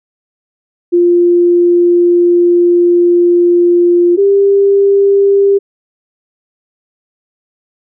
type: tone pair in turn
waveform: sine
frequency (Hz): 349.2 / 397.6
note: F4 / G4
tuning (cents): 0 / +25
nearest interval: major second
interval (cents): 225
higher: second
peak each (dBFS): -5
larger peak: neither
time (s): 0.92-4.17 / 4.17-5.59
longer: first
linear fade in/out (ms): 20
effects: none